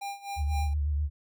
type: tone with tremolo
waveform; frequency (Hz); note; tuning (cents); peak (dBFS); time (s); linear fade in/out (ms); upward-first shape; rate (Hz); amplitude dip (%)
square; 800; G5; +35; -33; 0.01-0.74; 10; sine; 3.9; 85
type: tone with vibrato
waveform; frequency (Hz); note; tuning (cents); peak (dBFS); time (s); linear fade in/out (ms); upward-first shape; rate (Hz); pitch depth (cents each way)
sine; 73.42; D2; 0; -25; 0.36-1.1; 50; triangle; 8; 64
effects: none